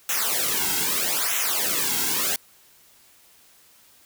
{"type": "noise with flanger", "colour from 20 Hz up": "white", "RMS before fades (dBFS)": -24, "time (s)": [0.09, 2.36], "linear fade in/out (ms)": 2, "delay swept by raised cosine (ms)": [0.21, 1.71], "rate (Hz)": 0.79, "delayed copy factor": -0.9, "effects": ["white hiss -55 dBFS RMS until 4.05 s"]}